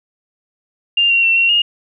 sine tone with pitch steps, 2798 / 2752 / 2702 / 2736 / 2847 Hz, F7 / F7 / E7 / F7 / F7, +3 / -26 / +42 / -36 / +33 cents, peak -10 dBFS, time 0.97-1.62 s, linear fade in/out 5 ms, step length 130 ms, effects none

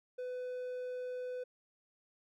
triangle tone, 501 Hz, B4, 25 cents sharp, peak -36 dBFS, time 0.18-1.44 s, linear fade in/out 10 ms, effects none

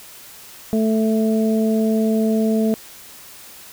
harmonic tone, 220 Hz, A3, in tune, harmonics 1 / 2 / 3, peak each -16 / -22 / -26 dBFS, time 0.73-2.74 s, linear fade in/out 0 ms, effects white hiss -41 dBFS RMS until 3.72 s

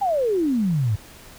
sine exponential sweep, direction down, 829 to 98 Hz, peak -18 dBFS, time 0.01-0.96 s, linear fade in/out 10 ms, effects pink hiss -45 dBFS RMS until 1.38 s

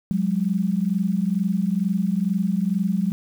sine tone pair together, 181.3 / 203.5 Hz, F#3 / G#3, -35 / -35 cents, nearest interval major second, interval 200 cents, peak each -22 dBFS, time 0.11-3.12 s, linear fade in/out 0 ms, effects 8-bit

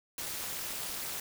white noise with amplitude modulation, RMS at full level -34 dBFS, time 0.18-1.2 s, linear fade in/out 2 ms, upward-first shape sine, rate 263 Hz, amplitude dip 95%, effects none

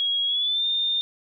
sine tone with pitch glide, 3303 to 3623 Hz, G#7 to A7, -10 to +50 cents, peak -21 dBFS, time 0-1.01 s, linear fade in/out 0 ms, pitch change +160 cents, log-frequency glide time 0.26-0.65 s, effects none

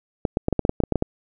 clicks, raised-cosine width 2 ms, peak -6 dBFS, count 12, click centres 0.252 / 0.371 / 0.484 / 0.527 / 0.593 / 0.651 / 0.694 / 0.803 / 0.837 / 0.923 / 0.957 / 1.024 s, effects none

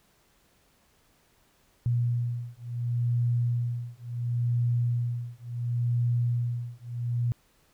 sine beating tone pair, 119.6 / 120.31 Hz, A#2 / B2, +45 / -45 cents, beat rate 0.71 Hz, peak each -28 dBFS, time 1.86-7.32 s, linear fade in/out 0 ms, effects pink hiss -65 dBFS RMS until 7.73 s

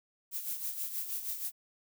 violet noise with tremolo, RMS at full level -35 dBFS, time 0.31-1.52 s, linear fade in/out 50 ms, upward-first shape sine, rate 6.3 Hz, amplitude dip 60%, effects none

